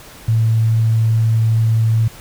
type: tone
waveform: sine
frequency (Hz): 112.2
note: A2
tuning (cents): +34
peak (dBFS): -11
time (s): 0.28-2.08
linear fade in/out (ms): 5
effects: pink hiss -39 dBFS RMS until 2.2 s